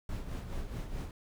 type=noise with tremolo; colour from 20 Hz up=brown; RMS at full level=-36 dBFS; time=0.09-1.11 s; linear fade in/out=2 ms; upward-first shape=sine; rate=4.7 Hz; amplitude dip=55%; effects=none